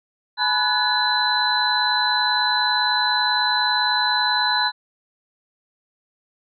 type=tone cluster; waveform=sine; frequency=851 / 989 / 1483 / 1707 / 4025 Hz; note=G#5 / B5 / F#6 / G#6 / B7; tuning=+42 / +2 / +4 / +47 / +32 cents; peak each=-25 / -24 / -25 / -26 / -21 dBFS; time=0.37-4.72 s; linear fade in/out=50 ms; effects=none